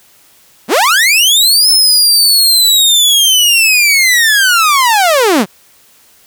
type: linear two-way sweep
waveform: sawtooth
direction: up then down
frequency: 165.6 to 5270 to 165.6 Hz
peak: -3 dBFS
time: 0.68-5.46 s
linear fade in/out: 50 ms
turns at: 1.7 s
effects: white hiss -46 dBFS RMS until 6.26 s